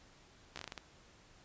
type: slowing click train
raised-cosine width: 0.2 ms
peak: -25 dBFS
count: 8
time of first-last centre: 0.56-0.778 s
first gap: 14 ms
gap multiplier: 1.26
effects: pink hiss -62 dBFS RMS until 1.44 s + resampled to 16000 Hz